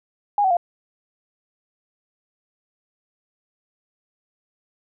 sine tone with pitch steps, 820 / 756.3 / 697.5 Hz, G#5 / F#5 / F5, -22 / +38 / -2 cents, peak -15 dBFS, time 0.38-0.569 s, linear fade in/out 2 ms, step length 63 ms, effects none

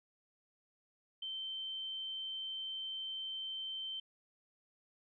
sine tone, 3106 Hz, G7, 17 cents flat, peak -39 dBFS, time 1.22-4 s, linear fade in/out 5 ms, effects none

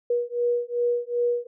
sine beating tone pair, 480 / 482.6 Hz, B4 / B4, -49 / -40 cents, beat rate 2.6 Hz, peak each -25 dBFS, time 0.1-1.47 s, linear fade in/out 5 ms, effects none

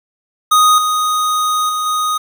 square tone with level steps, 1244.5 Hz, D#6, in tune, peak -8 / -14 / -17 / -15 dBFS, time 0.51-2.18 s, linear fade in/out 10 ms, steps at 0.78 / 1.69 / 1.86 s, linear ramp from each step 2 ms, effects 7-bit

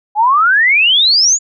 sine exponential sweep, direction up, 814 to 7040 Hz, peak -7 dBFS, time 0.15-1.39 s, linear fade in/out 50 ms, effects none

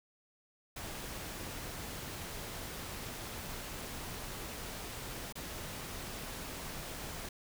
pink noise with dropouts, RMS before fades -43 dBFS, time 0.76-7.29 s, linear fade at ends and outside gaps 5 ms, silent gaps 5.325-5.354 s, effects none

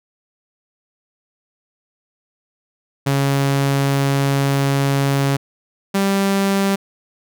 sawtooth tone pair in turn, 138.59 / 196.44 Hz, C#3 / G3, 0 / +4 cents, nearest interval tritone, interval 604 cents, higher second, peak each -11 dBFS, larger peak neither, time 3.06-5.37 / 5.94-6.76 s, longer first, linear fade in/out 10 ms, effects none

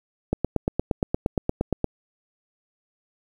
click train, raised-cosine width 2 ms, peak -8 dBFS, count 14, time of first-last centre 0.33-1.843 s, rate 8.59 Hz, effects 8-bit

